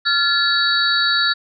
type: tone cluster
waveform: sine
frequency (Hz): 1384 / 1721 / 3869 / 4476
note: F6 / A6 / B7 / C#8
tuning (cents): -16 / -39 / -36 / +16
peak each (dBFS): -20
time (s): 0.05-1.34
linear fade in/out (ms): 20
effects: none